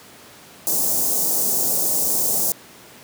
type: band-stop noise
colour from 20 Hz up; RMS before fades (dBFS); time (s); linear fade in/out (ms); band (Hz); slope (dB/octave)
white; -20; 0.67-2.52; 0; 750 to 6000; 24
effects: pink hiss -44 dBFS RMS until 3.03 s + high-pass 150 Hz 12 dB/octave